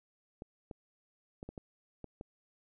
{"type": "clicks", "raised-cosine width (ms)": 2, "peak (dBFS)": -30, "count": 7, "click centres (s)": [0.421, 0.712, 1.429, 1.49, 1.578, 2.043, 2.211], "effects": []}